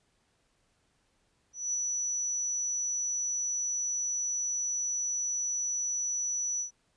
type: tone with ADSR envelope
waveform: sine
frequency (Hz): 5920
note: F#8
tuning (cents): 0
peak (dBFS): -27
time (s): 1.53-6.71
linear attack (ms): 210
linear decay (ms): 7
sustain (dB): -2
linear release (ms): 110
effects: pink hiss -72 dBFS RMS until 6.96 s + resampled to 22050 Hz